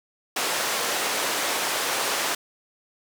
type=band-pass noise; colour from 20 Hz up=pink; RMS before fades=-26 dBFS; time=0.36-2.35 s; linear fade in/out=5 ms; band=510 to 12000 Hz; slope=12 dB/octave; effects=none